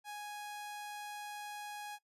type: tone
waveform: sawtooth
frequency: 830.6 Hz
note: G#5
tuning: in tune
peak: -39 dBFS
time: 0.04-1.99 s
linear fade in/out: 50 ms
effects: noise-tail reverb RT60 0.1 s tail -19 dB re dry + resampled to 32000 Hz